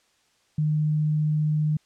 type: tone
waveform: sine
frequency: 152.5 Hz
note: D#3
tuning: 34 cents flat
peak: -20 dBFS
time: 0.58-1.77 s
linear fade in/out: 5 ms
effects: white hiss -65 dBFS RMS until 1.85 s + low-pass 7000 Hz 12 dB/octave